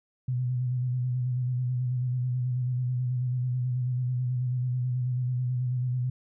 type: tone with vibrato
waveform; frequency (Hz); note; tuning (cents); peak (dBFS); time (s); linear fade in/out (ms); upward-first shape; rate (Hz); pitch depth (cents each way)
sine; 125.3; B2; +25; -25; 0.28-6.1; 5; square; 9.2; 31
effects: none